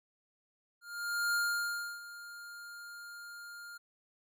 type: tone with ADSR envelope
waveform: square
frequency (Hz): 1407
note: F6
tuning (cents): +12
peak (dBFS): -29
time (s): 0.81-3.78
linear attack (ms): 530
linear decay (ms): 660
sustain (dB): -17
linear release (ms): 12
effects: none